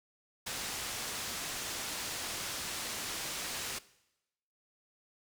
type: low-pass noise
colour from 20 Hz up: white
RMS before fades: -39 dBFS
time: 0.46-3.79 s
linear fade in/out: 10 ms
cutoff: 8000 Hz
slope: 12 dB/octave
effects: noise-tail reverb RT60 0.9 s tail -19 dB re dry